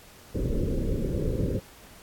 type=low-pass noise; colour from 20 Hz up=pink; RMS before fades=-27 dBFS; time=0.34-1.6 s; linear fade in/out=20 ms; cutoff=550 Hz; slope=96 dB/octave; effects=pink hiss -51 dBFS RMS until 2.02 s + AAC 64 kbps